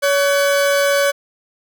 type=tone pair together; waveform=40% pulse; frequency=565 / 1508.4 Hz; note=C#5 / F#6; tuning=+33 / +33 cents; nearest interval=octave + perfect fourth; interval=1700 cents; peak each=-13 / -20 dBFS; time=0.02-1.12 s; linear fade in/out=20 ms; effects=none